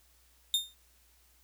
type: tone with exponential decay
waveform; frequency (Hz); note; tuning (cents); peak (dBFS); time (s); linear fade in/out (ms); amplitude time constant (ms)
40% pulse; 3647; A#7; -39; -21; 0.54-0.74; 1; 42
effects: added 60 Hz sine -66 dBFS peak until 1.43 s + white hiss -66 dBFS RMS until 1.43 s